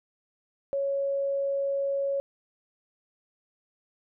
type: tone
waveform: sine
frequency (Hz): 554.4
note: C#5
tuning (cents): 0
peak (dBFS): -25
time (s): 0.73-2.2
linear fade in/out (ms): 0
effects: none